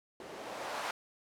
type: noise with low-pass filter sweep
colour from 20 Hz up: violet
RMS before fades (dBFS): -41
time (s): 0.2-0.91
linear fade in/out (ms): 2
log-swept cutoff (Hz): 380 to 970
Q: 1.3
effects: none